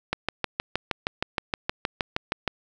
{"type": "click train", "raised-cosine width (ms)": 0.3, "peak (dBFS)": -8, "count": 16, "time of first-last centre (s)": [0.13, 2.477], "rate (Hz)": 6.39, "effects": []}